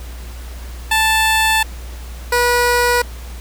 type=tone pair in turn; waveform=15% pulse; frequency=880 / 485.4 Hz; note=A5 / B4; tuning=0 / -30 cents; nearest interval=minor seventh; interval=1030 cents; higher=first; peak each=-6 dBFS; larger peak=neither; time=0.91-1.63 / 2.32-3.02 s; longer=first; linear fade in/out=5 ms; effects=added 60 Hz sine -28 dBFS peak until 3.4 s + pink hiss -39 dBFS RMS until 3.4 s